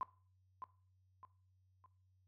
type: tone with echo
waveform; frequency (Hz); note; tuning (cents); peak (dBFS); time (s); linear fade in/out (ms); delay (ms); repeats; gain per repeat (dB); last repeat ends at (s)
sine; 1026; C6; -34; -36; 0.01-0.03; 0; 610; 3; -8; 1.86
effects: noise-tail reverb RT60 0.4 s tail -17 dB re dry + added 93 Hz sine -70 dBFS peak until 2.27 s